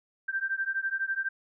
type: beating tone pair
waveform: sine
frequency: 1565 / 1577 Hz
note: G6 / G6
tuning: -3 / +10 cents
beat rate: 12 Hz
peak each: -31 dBFS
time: 0.28-1.29 s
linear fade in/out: 10 ms
effects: none